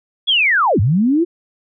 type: linear two-way sweep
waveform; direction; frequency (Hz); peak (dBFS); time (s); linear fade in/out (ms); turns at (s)
sine; down then up; 3445 to 87.8 to 355.9; -11; 0.27-1.25; 20; 0.8
effects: none